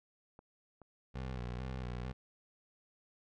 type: clicks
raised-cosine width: 1 ms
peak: -40 dBFS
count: 2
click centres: 0.391 / 0.817 s
type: tone with vibrato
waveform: 20% pulse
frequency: 62.7 Hz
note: B1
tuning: 27 cents sharp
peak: -34 dBFS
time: 1.14-2.13 s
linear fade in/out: 20 ms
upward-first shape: square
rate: 2.2 Hz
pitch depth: 52 cents each way
effects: low-pass 4000 Hz 12 dB/octave